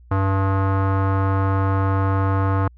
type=tone with low-pass filter; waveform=square; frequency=96.9 Hz; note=G2; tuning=20 cents flat; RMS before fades=-19 dBFS; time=0.11-2.68 s; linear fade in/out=5 ms; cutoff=1200 Hz; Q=3.1; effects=added 60 Hz sine -44 dBFS peak until 2.77 s